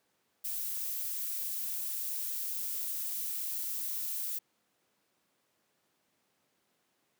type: noise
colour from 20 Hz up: violet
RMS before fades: -36 dBFS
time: 0.44-4.39 s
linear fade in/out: 10 ms
effects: pink hiss -75 dBFS RMS until 7.19 s + high-pass 200 Hz 12 dB/octave